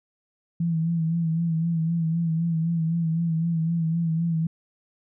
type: tone with vibrato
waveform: sine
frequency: 165 Hz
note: E3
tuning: 2 cents sharp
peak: -21 dBFS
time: 0.6-4.47 s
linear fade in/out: 5 ms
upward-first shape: sine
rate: 3.9 Hz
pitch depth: 49 cents each way
effects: none